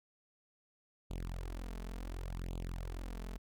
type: tone with flanger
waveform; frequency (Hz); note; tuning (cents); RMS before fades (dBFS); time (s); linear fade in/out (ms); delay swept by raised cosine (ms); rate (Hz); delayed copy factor
sawtooth; 43.65; F1; 0; -42; 1.1-3.38; 10; 0.27 to 4.67; 0.69; +0.95
effects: none